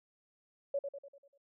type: tone with echo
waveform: sine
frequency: 560 Hz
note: C#5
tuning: 18 cents sharp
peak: -30 dBFS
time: 0.74-0.79 s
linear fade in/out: 5 ms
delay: 98 ms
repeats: 6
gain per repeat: -6 dB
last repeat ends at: 1.378 s
effects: none